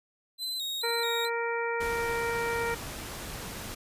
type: tone with vibrato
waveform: 40% pulse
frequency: 3900 Hz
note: B7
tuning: 23 cents flat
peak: -30 dBFS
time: 0.38-1.3 s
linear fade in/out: 50 ms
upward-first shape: square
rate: 2.3 Hz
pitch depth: 63 cents each way
type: harmonic tone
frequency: 466.2 Hz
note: A#4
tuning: in tune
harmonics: 1 / 2 / 3 / 4 / 5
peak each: -31 / -34 / -36 / -37 / -38 dBFS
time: 0.83-2.75 s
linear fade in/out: 10 ms
type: noise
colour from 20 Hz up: pink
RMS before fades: -39 dBFS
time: 1.8-3.75 s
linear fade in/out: 10 ms
effects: resampled to 32000 Hz